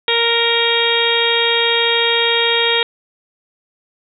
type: harmonic tone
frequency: 466.2 Hz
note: A#4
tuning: in tune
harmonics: 1 / 2 / 3 / 4 / 5 / 6 / 7 / 8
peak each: -19 / -23 / -26 / -22 / -21 / -25 / -19 / -19 dBFS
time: 0.08-2.83 s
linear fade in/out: 2 ms
effects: none